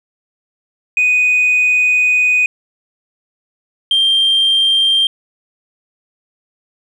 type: tone pair in turn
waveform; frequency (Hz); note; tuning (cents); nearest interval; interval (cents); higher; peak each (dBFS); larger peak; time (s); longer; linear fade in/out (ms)
sine; 2489 / 3175; D#7 / G7; 0 / +21; major third; 421; second; -8; neither; 0.97-2.46 / 3.91-5.07; first; 2
effects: tanh soft clip ceiling -7 dBFS + 8-bit